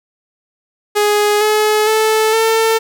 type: tone with pitch steps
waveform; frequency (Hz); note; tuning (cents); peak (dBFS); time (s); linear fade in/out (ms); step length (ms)
sawtooth; 416.4 / 426.6 / 437.1 / 447.8; G#4 / G#4 / A4 / A4; +5 / +46 / -11 / +30; -7; 0.95-2.79; 20; 460
effects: none